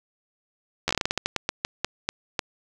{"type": "slowing click train", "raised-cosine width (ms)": 0.2, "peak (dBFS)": -6, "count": 17, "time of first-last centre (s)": [0.88, 2.392], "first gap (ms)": 12, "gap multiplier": 1.24, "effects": []}